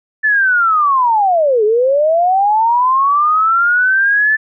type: linear two-way sweep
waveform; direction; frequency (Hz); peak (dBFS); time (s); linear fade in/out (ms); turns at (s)
sine; down then up; 1760 to 411.9 to 1760; -9; 0.23-4.37; 20; 1.64
effects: none